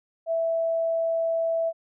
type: tone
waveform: sine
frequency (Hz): 659.3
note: E5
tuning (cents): 0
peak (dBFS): -22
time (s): 0.26-1.73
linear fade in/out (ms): 50
effects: none